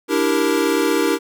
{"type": "chord", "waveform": "square", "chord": "E half-diminished seventh", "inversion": "third", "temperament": "equal", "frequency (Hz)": [293.7, 329.6, 392, 466.2], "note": ["D4", "E4", "G4", "Bb4"], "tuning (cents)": [0, 0, 0, 0], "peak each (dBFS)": -22, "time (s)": [0.08, 1.19], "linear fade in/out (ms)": 50, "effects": []}